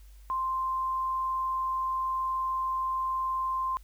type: tone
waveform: sine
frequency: 1046.5 Hz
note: C6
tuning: in tune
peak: -27 dBFS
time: 0.3-3.77 s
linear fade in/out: 0 ms
effects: added 50 Hz sine -48 dBFS peak until 3.83 s + white hiss -64 dBFS RMS until 3.83 s